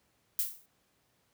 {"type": "noise with exponential decay", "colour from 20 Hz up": "violet", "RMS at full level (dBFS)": -27, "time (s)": [0.39, 0.66], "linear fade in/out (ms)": 1, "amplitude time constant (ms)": 57, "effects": ["pink hiss -72 dBFS RMS until 1.33 s", "high-pass 80 Hz 12 dB/octave"]}